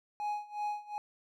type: tone with tremolo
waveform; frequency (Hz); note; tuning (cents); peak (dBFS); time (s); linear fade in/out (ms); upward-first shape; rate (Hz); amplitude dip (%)
triangle; 834; G#5; +7; -29; 0.2-0.98; 0; sine; 2.7; 90
effects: none